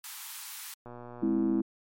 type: high-pass noise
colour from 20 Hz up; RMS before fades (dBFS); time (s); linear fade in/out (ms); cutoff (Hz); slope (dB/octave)
white; -42; 0.04-0.74; 2; 810; 96
type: click train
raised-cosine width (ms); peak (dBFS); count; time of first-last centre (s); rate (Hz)
1; -31; 91; 0.86-1.604; 121
type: chord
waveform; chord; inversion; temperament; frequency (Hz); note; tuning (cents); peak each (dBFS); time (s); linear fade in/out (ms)
sine; Ab augmented; none; equal; 207.7 / 261.6 / 329.6; Ab3 / C4 / E4; 0 / 0 / 0; -30 / -30 / -27; 1.22-1.62; 10
effects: MP3 64 kbps